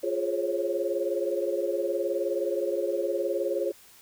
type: chord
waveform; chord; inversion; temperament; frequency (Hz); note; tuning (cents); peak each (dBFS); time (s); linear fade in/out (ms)
sine; Db major seventh; first; equal with one note detuned; 349.2 / 415.3 / 535.2 / 554.4; F4 / Ab4 / C5 / Db5; 0 / 0 / +39 / 0; -31; 0.03-3.72; 10
effects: white hiss -54 dBFS RMS until 4.01 s